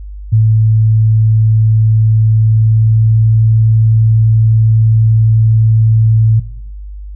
sine tone with pitch glide, 110 to 111.02 Hz, A2 to A2, 0 to +16 cents, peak -5 dBFS, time 0.32-6.4 s, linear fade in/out 10 ms, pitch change +16 cents, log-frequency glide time 2.31-3.34 s, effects noise-tail reverb RT60 0.8 s tail -19 dB re dry + added 50 Hz sine -24 dBFS peak until 7.15 s

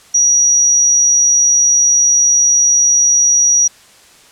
sine tone, 5780 Hz, F#8, 41 cents flat, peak -7 dBFS, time 0.14-3.68 s, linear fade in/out 10 ms, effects white hiss -44 dBFS RMS until 4.31 s + low-pass 9000 Hz 12 dB/octave

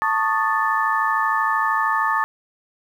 sine tone cluster, 888 / 1116 / 1229 / 1755 Hz, A5 / C#6 / D#6 / A6, +16 / +11 / -22 / -5 cents, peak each -23 dBFS, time 0.02-2.24 s, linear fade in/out 0 ms, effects 8-bit

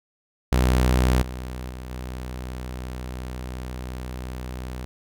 sawtooth tone with level steps, 62.8 Hz, B1, 30 cents sharp, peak -13 / -27 / -30 / -27 dBFS, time 0.52-4.85 s, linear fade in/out 0 ms, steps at 1.22 / 1.7 / 1.9 s, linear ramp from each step 5 ms, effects none

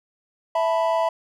triangle chord, E suspended fourth, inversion none, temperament equal, 659.3 / 880 / 987.8 Hz, E5 / A5 / B5, 0 / 0 / 0 cents, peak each -19 / -25 / -22 dBFS, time 0.55-1.09 s, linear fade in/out 5 ms, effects none

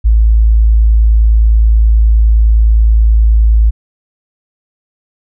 sine tone, 54.8 Hz, A1, 6 cents flat, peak -4 dBFS, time 0.04-3.71 s, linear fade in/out 20 ms, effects none

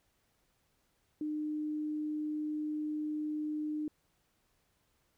sine tone, 303.5 Hz, D#4, 43 cents flat, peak -33 dBFS, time 1.21-3.88 s, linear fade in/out 2 ms, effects pink hiss -75 dBFS RMS until 5.17 s

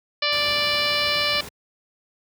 harmonic tone, 587.3 Hz, D5, in tune, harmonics 1 / 2 / 3 / 4 / 5 / 6 / 7 / 8 / 9, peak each -29 / -29 / -30 / -26 / -27 / -31 / -27 / -30 / -31 dBFS, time 0.22-1.41 s, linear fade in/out 5 ms
pink noise, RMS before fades -37 dBFS, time 0.32-1.49 s, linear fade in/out 5 ms
effects high-pass 60 Hz 12 dB/octave

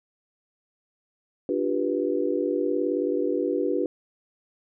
sine chord, G dominant seventh, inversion second, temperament just, 294 / 352.8 / 392 / 490 Hz, D4 / F4 / G4 / B4, +2 / +18 / 0 / -14 cents, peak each -28 dBFS, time 1.49-3.86 s, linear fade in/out 2 ms, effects none

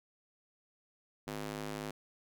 square tone with high-pass filter, 51.91 Hz, G#1, in tune, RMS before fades -41 dBFS, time 1.27-1.91 s, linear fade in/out 5 ms, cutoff 220 Hz, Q 0.82, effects none

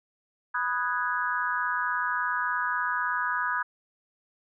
sine chord, G# minor seventh, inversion first, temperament equal with one note detuned, 987.8 / 1244.5 / 1480 / 1656.4 Hz, B5 / D#6 / F#6 / G#6, 0 / 0 / 0 / -5 cents, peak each -31 dBFS, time 0.54-3.63 s, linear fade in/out 10 ms, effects none

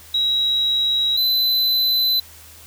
sine / square tone pair in turn, 3855 / 4022 Hz, B7 / B7, -43 / +31 cents, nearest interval minor second, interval 74 cents, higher second, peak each -16 dBFS, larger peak neither, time 0.14-1.17 / 1.17-2.2 s, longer neither, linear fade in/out 5 ms, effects added 80 Hz sine -48 dBFS peak until 2.66 s + white hiss -44 dBFS RMS until 2.66 s

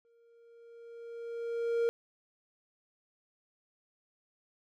triangle tone with exponential growth, 466.2 Hz, A#4, in tune, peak -23 dBFS, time 0.05-1.89 s, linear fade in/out 0 ms, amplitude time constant 400 ms, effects none

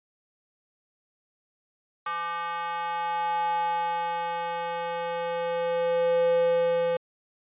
square tone with high-pass filter sweep, 170 Hz, F3, 46 cents flat, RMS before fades -27 dBFS, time 2.06-6.97 s, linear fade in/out 5 ms, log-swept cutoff 1100 to 450 Hz, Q 6, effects resampled to 8000 Hz

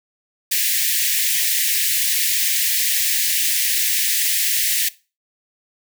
white high-pass noise, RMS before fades -19 dBFS, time 0.51-4.89 s, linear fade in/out 10 ms, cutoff 1700 Hz, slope 96 dB/octave, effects noise-tail reverb RT60 0.3 s tail -19 dB re dry

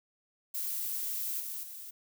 violet noise with level steps, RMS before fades -35 / -39 / -45 dBFS, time 0.54-1.91 s, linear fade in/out 10 ms, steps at 1.4 / 1.63 s, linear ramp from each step 2 ms, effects none

